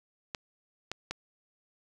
clicks, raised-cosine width 0.2 ms, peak -17 dBFS, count 3, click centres 0.348 / 0.916 / 1.11 s, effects 9-bit

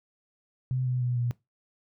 sine tone with pitch steps, 128.5 / 125.86 / 123.27 / 120.73 Hz, C3 / B2 / B2 / B2, -31 / +33 / -3 / -39 cents, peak -25 dBFS, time 0.71-1.31 s, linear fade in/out 0 ms, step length 150 ms, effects noise-tail reverb RT60 0.2 s tail -20 dB re dry

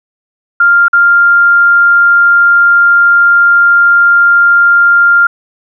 sine tone with dropouts, 1396.9 Hz, F6, in tune, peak -3 dBFS, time 0.6-5.27 s, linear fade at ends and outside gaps 5 ms, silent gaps 0.883-0.931 s, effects none

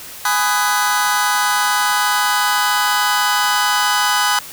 sawtooth chord, G# minor seventh, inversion none, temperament just, 830.6 / 996.7 / 1245.9 / 1495.1 Hz, G#5 / B5 / D#6 / F#6, 0 / +16 / +2 / +18 cents, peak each -16 dBFS, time 0.25-4.39 s, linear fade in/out 2 ms, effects white hiss -34 dBFS RMS until 4.52 s

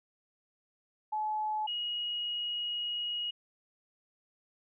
sine tone pair in turn, 857 / 2893 Hz, A5 / F#7, -46 / -40 cents, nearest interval octave + major sixth, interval 2106 cents, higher second, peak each -30 / -32 dBFS, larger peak first, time 1.12-1.67 / 1.67-3.31 s, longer second, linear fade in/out 10 ms, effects none

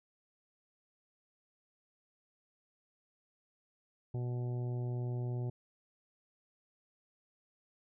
harmonic tone, 122.7 Hz, B2, 11 cents flat, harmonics 1 / 2 / 3 / 4 / 5 / 6 / 7, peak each -34 / -49 / -45 / -55 / -54 / -56 / -60 dBFS, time 4.14-5.5 s, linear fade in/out 5 ms, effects none

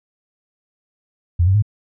sine tone with pitch steps, 86.5 / 95.42 / 105.27 Hz, F2 / G2 / G#2, -16 / -46 / +24 cents, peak -11 dBFS, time 1.39-1.624 s, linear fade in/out 10 ms, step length 78 ms, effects none

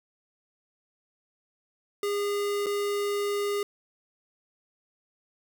square tone with dropouts, 407.5 Hz, G#4, 33 cents flat, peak -27 dBFS, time 2.03-3.63 s, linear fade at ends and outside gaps 2 ms, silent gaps 2.661-2.666 s, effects 9-bit

